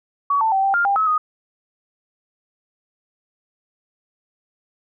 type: tone with pitch steps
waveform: sine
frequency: 1130 / 888 / 773 / 783 / 1400 / 798 / 1288 / 1243 Hz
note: C#6 / A5 / G5 / G5 / F6 / G5 / E6 / D#6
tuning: +33 / +16 / -24 / -2 / +4 / +31 / -41 / -2 cents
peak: -15 dBFS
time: 0.3-1.18 s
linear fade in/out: 5 ms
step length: 110 ms
effects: none